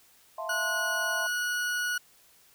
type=chord; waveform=sine; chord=F major seventh; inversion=third; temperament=equal with one note detuned; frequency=654.7 / 698.5 / 880 / 1046.5 Hz; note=E5 / F5 / A5 / C6; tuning=-12 / 0 / 0 / 0 cents; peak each=-36 / -40 / -42 / -37 dBFS; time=0.38-1.27 s; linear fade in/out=5 ms
type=tone; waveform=40% pulse; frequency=1461 Hz; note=F#6; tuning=22 cents flat; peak=-27 dBFS; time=0.49-1.98 s; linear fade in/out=5 ms
effects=white hiss -60 dBFS RMS until 2.54 s